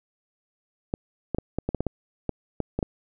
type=clicks; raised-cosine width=2 ms; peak=-12 dBFS; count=12; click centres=0.939 / 1.347 / 1.385 / 1.586 / 1.69 / 1.747 / 1.806 / 1.867 / 2.293 / 2.603 / 2.79 / 2.828 s; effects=none